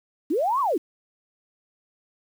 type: linear two-way sweep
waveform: sine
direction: up then down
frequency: 261.6 to 1158 to 261.6 Hz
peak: -20 dBFS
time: 0.3-0.78 s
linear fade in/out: 10 ms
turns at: 0.6 s
effects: 8-bit